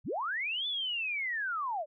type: linear two-way sweep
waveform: sine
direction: up then down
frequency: 55.1 to 3520 to 559 Hz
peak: -31 dBFS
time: 0.04-1.86 s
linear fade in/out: 50 ms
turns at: 0.67 s
effects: none